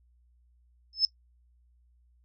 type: tone with exponential growth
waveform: sine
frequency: 5230 Hz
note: E8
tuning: 15 cents flat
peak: -16 dBFS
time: 0.93-1.05 s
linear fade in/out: 1 ms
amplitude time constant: 26 ms
effects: noise-tail reverb RT60 0.1 s tail -19 dB re dry + added 60 Hz sine -61 dBFS peak until 2.24 s